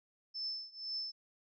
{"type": "tone with tremolo", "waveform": "sine", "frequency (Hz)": 5274, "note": "E8", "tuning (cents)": 0, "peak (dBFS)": -35, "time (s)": [0.34, 1.12], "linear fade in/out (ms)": 20, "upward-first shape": "triangle", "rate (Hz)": 2, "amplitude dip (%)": 95, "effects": []}